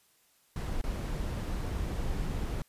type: noise with dropouts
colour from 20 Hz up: brown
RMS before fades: -33 dBFS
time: 0.56-2.62 s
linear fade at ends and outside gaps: 2 ms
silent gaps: 0.815-0.839 s
effects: white hiss -67 dBFS RMS until 2.68 s + resampled to 32000 Hz